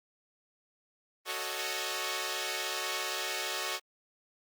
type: chord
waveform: 5% pulse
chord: D# half-diminished seventh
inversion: first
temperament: equal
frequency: 370 / 440 / 554.4 / 622.3 Hz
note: F#4 / A4 / C#5 / D#5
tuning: 0 / 0 / 0 / 0 cents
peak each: -27 dBFS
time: 1.25-3.8 s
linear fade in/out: 50 ms
effects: Opus 32 kbps